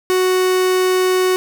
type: tone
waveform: 45% pulse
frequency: 370 Hz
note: F#4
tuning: in tune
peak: -13 dBFS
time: 0.1-1.36 s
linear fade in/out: 0 ms
effects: none